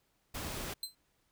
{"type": "noise", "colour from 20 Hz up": "pink", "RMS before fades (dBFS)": -40, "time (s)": [0.34, 0.74], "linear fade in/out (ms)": 10}
{"type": "tone with exponential decay", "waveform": "sawtooth", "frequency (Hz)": 4100, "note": "C8", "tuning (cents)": -36, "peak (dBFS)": -30, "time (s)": [0.83, 0.95], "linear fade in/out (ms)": 2, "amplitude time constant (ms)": 26}
{"effects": ["pink hiss -75 dBFS RMS until 1.31 s"]}